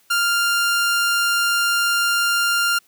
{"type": "tone", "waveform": "sawtooth", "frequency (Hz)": 1396.9, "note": "F6", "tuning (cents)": 0, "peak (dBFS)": -13, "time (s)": [0.1, 2.79], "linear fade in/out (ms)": 10, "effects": ["white hiss -58 dBFS RMS until 2.87 s", "high-pass 80 Hz 12 dB/octave"]}